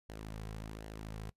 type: tone with flanger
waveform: sawtooth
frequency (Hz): 53.7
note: A1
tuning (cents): -41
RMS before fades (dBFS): -45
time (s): 0.09-1.3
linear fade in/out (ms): 5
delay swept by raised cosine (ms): 0.81 to 3.41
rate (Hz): 1.3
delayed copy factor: -0.5
effects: noise-tail reverb RT60 0.1 s tail -21 dB re dry + resampled to 32000 Hz